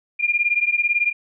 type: beating tone pair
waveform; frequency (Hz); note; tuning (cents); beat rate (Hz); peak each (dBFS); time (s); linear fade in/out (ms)
sine; 2400 / 2418; D7 / D7; +37 / +50; 18; -20 / -20; 0.19-1.13; 20
effects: none